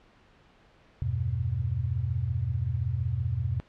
sine chord, E minor, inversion none, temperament equal, 82.41 / 98 / 123.47 Hz, E2 / G2 / B2, 0 / 0 / 0 cents, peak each -32 / -31 / -29 dBFS, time 1.02-3.6 s, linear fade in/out 0 ms, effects pink hiss -59 dBFS RMS until 3.68 s + low-pass 3000 Hz 12 dB/octave

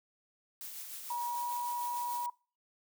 blue noise with tremolo, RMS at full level -43 dBFS, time 0.61-2.26 s, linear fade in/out 0 ms, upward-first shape sine, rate 6.7 Hz, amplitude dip 35%
sine tone with pitch glide, 959 to 964.6 Hz, A#5 to B5, +49 to -41 cents, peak -33 dBFS, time 1.1-2.3 s, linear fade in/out 5 ms, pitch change +10 cents, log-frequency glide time 1.35-1.47 s
effects noise-tail reverb RT60 0.4 s tail -24 dB re dry

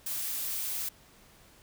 blue noise, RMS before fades -34 dBFS, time 0.06-0.89 s, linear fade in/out 5 ms, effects pink hiss -58 dBFS RMS until 1.62 s

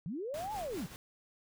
sine linear two-way sweep, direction up then down, 143.6 to 880 to 143.6 Hz, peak -36 dBFS, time 0.06-0.86 s, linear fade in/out 0 ms, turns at 0.53 s
pink noise with tremolo, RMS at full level -45 dBFS, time 0.34-0.96 s, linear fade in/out 0 ms, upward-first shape triangle, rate 5 Hz, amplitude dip 65%
effects none

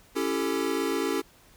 square chord, A dominant seventh, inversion first, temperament equal with one note detuned, 277.2 / 335.6 / 392 / 440 Hz, C#4 / E4 / G4 / A4, 0 / +31 / 0 / 0 cents, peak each -32 dBFS, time 0.15-1.22 s, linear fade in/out 20 ms, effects pink hiss -57 dBFS RMS until 1.56 s

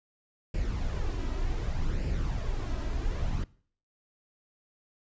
brown noise with flanger, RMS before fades -30 dBFS, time 0.54-3.44 s, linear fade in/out 5 ms, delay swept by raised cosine 0.4 to 3.1 ms, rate 0.66 Hz, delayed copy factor +0.5, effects noise-tail reverb RT60 0.5 s tail -21 dB re dry + resampled to 16000 Hz

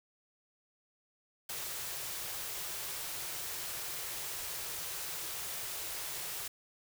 white band-stop noise, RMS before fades -40 dBFS, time 1.49-6.48 s, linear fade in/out 5 ms, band 180 to 310 Hz, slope 96 dB/octave, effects none

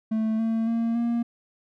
triangle tone with pitch steps, 220 / 224.9 / 229.9 / 235 Hz, A3 / A3 / A#3 / A#3, 0 / +38 / -24 / +14 cents, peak -20 dBFS, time 0.11-1.23 s, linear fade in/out 10 ms, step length 280 ms, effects none

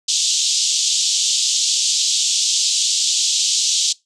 white band-pass noise, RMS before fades -18 dBFS, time 0.08-3.93 s, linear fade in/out 10 ms, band 3100 to 7600 Hz, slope 48 dB/octave, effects noise-tail reverb RT60 0.2 s tail -23 dB re dry

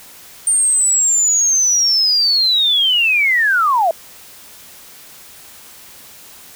sine linear sweep, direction down, 8870 to 626 Hz, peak -11 dBFS, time 0.47-3.91 s, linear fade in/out 2 ms, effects white hiss -40 dBFS RMS until 6.55 s

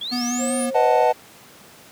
sine linear sweep, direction up, 3227 to 9956 Hz, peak -26 dBFS, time 0.01-0.66 s, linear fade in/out 5 ms
square tone with vibrato, 243.6 Hz, B3, 24 cents flat, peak -23 dBFS, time 0.11-0.71 s, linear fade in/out 20 ms, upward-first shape square, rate 5.1 Hz, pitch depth 16 cents each way
sine tone, 534 Hz, C5, 35 cents sharp, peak -25 dBFS, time 0.38-1.07 s, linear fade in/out 50 ms
triangle chord, B dominant seventh, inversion none, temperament equal, 493.9 / 622.3 / 740 / 880 Hz, B4 / D#5 / F#5 / A5, 0 / 0 / 0 / 0 cents, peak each -18 dBFS, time 0.74-1.13 s, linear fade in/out 20 ms
effects pink hiss -46 dBFS RMS until 1.91 s + high-pass 150 Hz 12 dB/octave

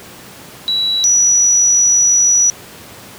sine tone pair in turn, 3920 / 5873 Hz, B7 / F#8, -14 / -14 cents, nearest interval perfect fifth, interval 700 cents, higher second, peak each -13 / -8 dBFS, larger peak second, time 0.68-1.04 / 1.04-2.5 s, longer second, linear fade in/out 0 ms, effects pink hiss -36 dBFS RMS until 3.18 s + high-pass 100 Hz 12 dB/octave

